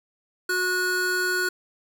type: tone pair together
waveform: square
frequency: 365.5 / 1461 Hz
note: F#4 / F#6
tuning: -21 / -22 cents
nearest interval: 2 octaves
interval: 2399 cents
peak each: -29 / -24 dBFS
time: 0.49-1.49 s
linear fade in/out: 5 ms
effects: none